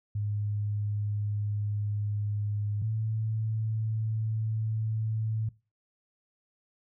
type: tone pair in turn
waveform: sine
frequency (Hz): 103.83 / 110.06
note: G#2 / A2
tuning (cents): 0 / +1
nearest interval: minor second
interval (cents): 101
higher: second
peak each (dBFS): -28 / -27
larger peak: second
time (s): 0.15-2.82 / 2.82-5.49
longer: neither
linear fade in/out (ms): 5
effects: noise-tail reverb RT60 0.3 s tail -21 dB re dry